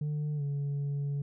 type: tone with pitch glide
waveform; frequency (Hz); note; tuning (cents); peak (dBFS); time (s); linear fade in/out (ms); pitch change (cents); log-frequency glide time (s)
sine; 149.5 to 142.17; D3 to C#3; +31 to +44; -27; 0.01-1.22; 5; -87; 0.36-0.42
effects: tanh soft clip ceiling -29 dBFS